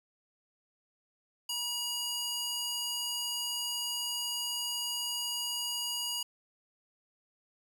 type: tone with high-pass filter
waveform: square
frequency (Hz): 962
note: B5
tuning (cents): -46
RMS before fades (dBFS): -35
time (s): 1.49-6.23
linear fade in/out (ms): 5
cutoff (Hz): 3300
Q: 1.1
effects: none